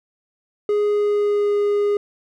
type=tone with pitch glide; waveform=triangle; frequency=415.3 to 410.5 Hz; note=G#4 to G#4; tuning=0 to -20 cents; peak=-14 dBFS; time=0.69-1.97 s; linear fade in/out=2 ms; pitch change=-20 cents; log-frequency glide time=0.83-1.56 s; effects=none